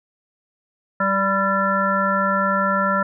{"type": "harmonic tone with a mistuned harmonic", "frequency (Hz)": 194.6, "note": "G3", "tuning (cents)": -12, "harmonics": [1, 3, 5, 7, 9], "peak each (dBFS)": [-24, -24, -25, -20, -26], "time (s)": [1, 3.03], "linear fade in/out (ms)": 5, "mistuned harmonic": 5, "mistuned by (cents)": 36, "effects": []}